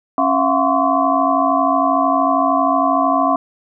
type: tone cluster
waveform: sine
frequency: 273.6 / 670 / 723 / 1042 / 1131 Hz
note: C#4 / E5 / F#5 / C6 / C#6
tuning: -23 / +28 / -40 / -7 / +34 cents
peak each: -19 dBFS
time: 0.18-3.36 s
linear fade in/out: 2 ms
effects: none